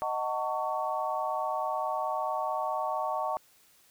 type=chord; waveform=sine; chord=D# half-diminished seventh; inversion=none; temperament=just; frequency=622.3 / 746.7 / 896 / 1120.1 Hz; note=D#5 / F#5 / A5 / C#6; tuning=0 / +16 / +31 / +18 cents; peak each=-34 dBFS; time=0.02-3.37 s; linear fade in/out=0 ms; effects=white hiss -62 dBFS RMS until 3.9 s